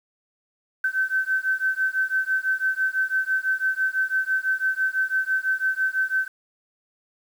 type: beating tone pair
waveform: sine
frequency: 1534 / 1540 Hz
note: G6 / G6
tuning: -38 / -31 cents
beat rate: 6 Hz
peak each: -24 dBFS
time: 0.84-6.28 s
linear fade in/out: 5 ms
effects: 8-bit